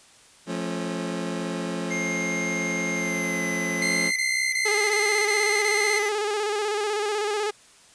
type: chord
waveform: 25% pulse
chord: F augmented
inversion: none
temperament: just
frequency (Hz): 174.61 / 218.3 / 272.8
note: F3 / A3 / C#4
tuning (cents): 0 / -13 / -28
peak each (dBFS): -27 / -29 / -29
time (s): 0.46-4.12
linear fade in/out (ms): 50
type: tone with pitch glide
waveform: square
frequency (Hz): 2120 to 2029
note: C7 to B6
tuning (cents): +22 to +46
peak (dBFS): -28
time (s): 1.9-6.1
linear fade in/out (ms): 20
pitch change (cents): -76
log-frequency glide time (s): 2.94-3.45
type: tone bursts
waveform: sawtooth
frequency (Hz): 2093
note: C7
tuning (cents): 0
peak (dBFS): -20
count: 6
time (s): 3.82-5.985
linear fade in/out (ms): 2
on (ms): 340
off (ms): 25
type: tone with vibrato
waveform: sawtooth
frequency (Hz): 418.4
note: G#4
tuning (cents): +13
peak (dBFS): -20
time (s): 4.65-7.51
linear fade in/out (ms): 10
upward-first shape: square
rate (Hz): 16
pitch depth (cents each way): 45
effects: white hiss -53 dBFS RMS until 7.94 s + resampled to 22050 Hz